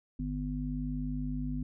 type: harmonic tone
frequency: 50.2 Hz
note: G1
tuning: 42 cents sharp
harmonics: 1 / 3 / 5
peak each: -36 / -38 / -35 dBFS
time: 0.19-1.63 s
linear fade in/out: 5 ms
effects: none